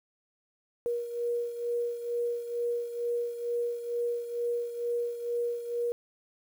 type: beating tone pair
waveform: sine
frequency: 475.4 / 477.6 Hz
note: A#4 / A#4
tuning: +34 / +42 cents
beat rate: 2.2 Hz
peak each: -30 / -36 dBFS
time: 0.86-5.92 s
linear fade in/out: 0 ms
effects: 9-bit